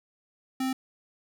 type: tone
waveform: square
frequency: 261.6 Hz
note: C4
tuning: in tune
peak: -27 dBFS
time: 0.6-0.73 s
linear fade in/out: 5 ms
effects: none